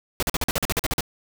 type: noise bursts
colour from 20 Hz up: pink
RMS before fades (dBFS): -23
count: 12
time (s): 0.2-1.007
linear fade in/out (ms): 0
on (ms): 26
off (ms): 45
effects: none